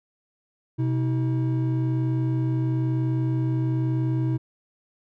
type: tone pair together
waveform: triangle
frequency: 127 / 320 Hz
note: B2 / D#4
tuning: +49 / +49 cents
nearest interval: octave + major third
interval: 1600 cents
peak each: -20 / -26 dBFS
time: 0.78-4.38 s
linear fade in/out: 20 ms
effects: none